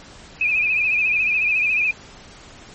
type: tone with vibrato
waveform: sine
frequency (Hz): 2489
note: D#7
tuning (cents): 0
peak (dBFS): -16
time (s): 0.41-1.91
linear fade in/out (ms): 2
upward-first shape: sine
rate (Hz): 14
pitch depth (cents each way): 74
effects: pink hiss -43 dBFS RMS until 2.74 s + MP3 32 kbps